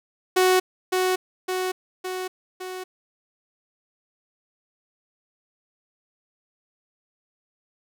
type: tone with echo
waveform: sawtooth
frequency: 370 Hz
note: F#4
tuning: in tune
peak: -12 dBFS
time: 0.36-0.6 s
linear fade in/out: 10 ms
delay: 560 ms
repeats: 4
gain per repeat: -4 dB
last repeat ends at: 2.84 s
effects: none